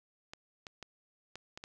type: clicks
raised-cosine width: 0.2 ms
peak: -27 dBFS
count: 6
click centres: 0.335 / 0.668 / 0.827 / 1.356 / 1.575 / 1.639 s
effects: none